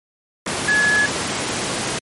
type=tone in noise; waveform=sine; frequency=1697 Hz; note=G#6; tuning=37 cents sharp; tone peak=-14 dBFS; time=0.68-1.06 s; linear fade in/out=5 ms; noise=pink; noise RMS=-22 dBFS; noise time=0.46-1.99 s; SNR=+5 dB; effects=high-pass 150 Hz 12 dB/octave + MP3 48 kbps